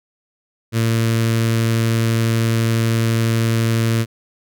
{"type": "tone with notch filter", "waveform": "sawtooth", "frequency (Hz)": 114, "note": "A#2", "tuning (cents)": -38, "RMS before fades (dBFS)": -17, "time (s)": [0.72, 4.06], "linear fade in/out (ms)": 50, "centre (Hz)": 800, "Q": 1.1, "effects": []}